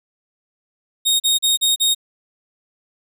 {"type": "tone bursts", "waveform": "sawtooth", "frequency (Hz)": 3725, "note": "A#7", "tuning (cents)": -2, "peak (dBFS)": -11, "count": 5, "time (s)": [1.05, 1.948], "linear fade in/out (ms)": 20, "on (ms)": 150, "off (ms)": 37, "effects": []}